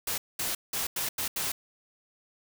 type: noise bursts at uneven times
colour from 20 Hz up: white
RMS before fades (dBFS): -31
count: 6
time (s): 0.07-0.18 / 0.39-0.55 / 0.73-0.87 / 0.96-1.09 / 1.18-1.28 / 1.36-1.52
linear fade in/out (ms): 5
effects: none